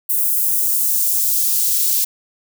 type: noise with high-pass filter sweep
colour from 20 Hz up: blue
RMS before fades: -17 dBFS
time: 0.09-2.05 s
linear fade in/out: 10 ms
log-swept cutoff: 11000 to 4100 Hz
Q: 0.85
effects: none